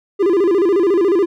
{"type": "tone with vibrato", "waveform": "triangle", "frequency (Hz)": 370, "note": "F#4", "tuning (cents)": 0, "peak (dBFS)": -9, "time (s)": [0.19, 1.26], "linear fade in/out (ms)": 20, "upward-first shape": "square", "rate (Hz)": 14, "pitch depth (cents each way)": 140, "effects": []}